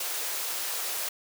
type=high-pass noise; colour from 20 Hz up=white; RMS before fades=-32 dBFS; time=0-1.09 s; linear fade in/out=5 ms; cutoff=380 Hz; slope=24 dB/octave; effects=none